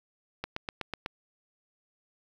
click train, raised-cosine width 0.3 ms, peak -17 dBFS, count 6, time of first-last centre 0.44-1.061 s, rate 8.05 Hz, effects 8-bit

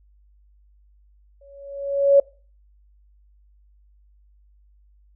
sine tone with exponential growth, 559 Hz, C#5, 14 cents sharp, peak -8 dBFS, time 1.41-2.2 s, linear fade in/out 5 ms, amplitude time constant 170 ms, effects noise-tail reverb RT60 0.4 s tail -24 dB re dry + added 50 Hz sine -53 dBFS peak until 5.15 s

